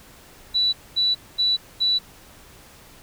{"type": "tone bursts", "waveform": "sine", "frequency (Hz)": 3951, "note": "B7", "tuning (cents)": 0, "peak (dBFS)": -17, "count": 4, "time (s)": [0.54, 1.99], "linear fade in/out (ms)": 20, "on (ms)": 190, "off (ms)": 230, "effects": ["pink hiss -48 dBFS RMS until 3.02 s"]}